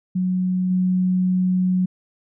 sine tone with level steps, 183.7 Hz, F#3, 12 cents flat, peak -18 / -16 dBFS, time 0.15-1.86 s, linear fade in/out 10 ms, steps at 0.7 s, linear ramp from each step 10 ms, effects none

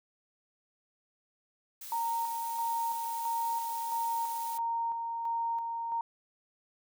blue noise, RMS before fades -44 dBFS, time 1.81-4.58 s, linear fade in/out 5 ms
sine tone with tremolo, 925 Hz, A#5, 14 cents flat, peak -29 dBFS, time 1.92-6.01 s, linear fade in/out 2 ms, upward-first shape square, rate 1.5 Hz, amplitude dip 35%
effects none

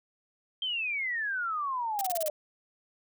sine exponential sweep, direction down, 3191 to 593 Hz, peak -29 dBFS, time 0.62-2.3 s, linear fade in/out 2 ms
blue noise bursts, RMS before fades -33 dBFS, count 6, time 1.99-2.281 s, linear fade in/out 0 ms, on 21 ms, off 33 ms
effects none

